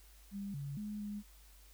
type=tone with pitch steps; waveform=sine; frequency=199.5 / 140.8 / 209.4 / 206.5 Hz; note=G3 / C#3 / G#3 / G#3; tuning=+31 / +27 / +15 / -10 cents; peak=-39 dBFS; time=0.31-1.23 s; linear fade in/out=50 ms; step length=230 ms; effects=added 50 Hz sine -58 dBFS peak until 1.73 s + white hiss -64 dBFS RMS until 1.73 s